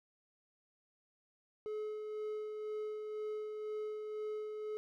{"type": "tone with tremolo", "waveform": "triangle", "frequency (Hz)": 427.1, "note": "G#4", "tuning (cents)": 48, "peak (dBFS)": -35, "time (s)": [1.66, 4.77], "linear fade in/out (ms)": 0, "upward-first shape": "sine", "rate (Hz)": 2, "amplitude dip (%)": 35, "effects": []}